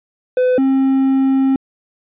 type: tone pair in turn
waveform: triangle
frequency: 505 / 267.5 Hz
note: B4 / C4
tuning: +39 / +38 cents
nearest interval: major seventh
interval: 1101 cents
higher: first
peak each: -9 / -9 dBFS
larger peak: neither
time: 0.37-0.58 / 0.58-1.56 s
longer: second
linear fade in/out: 2 ms
effects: resampled to 8000 Hz